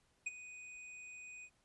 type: tone with ADSR envelope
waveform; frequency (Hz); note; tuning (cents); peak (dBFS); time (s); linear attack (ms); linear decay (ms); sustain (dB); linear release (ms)
square; 2489; D#7; 0; -35; 0.26-1.5; 9; 25; -15; 63
effects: pink hiss -75 dBFS RMS until 1.64 s + resampled to 24000 Hz